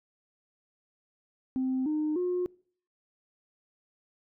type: tone with pitch steps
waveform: sine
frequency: 260 / 305.6 / 359.3 Hz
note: C4 / D#4 / F4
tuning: -11 / -31 / +49 cents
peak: -25 dBFS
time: 1.56-2.46 s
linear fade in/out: 0 ms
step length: 300 ms
effects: noise-tail reverb RT60 0.5 s tail -25 dB re dry + tanh soft clip ceiling -23 dBFS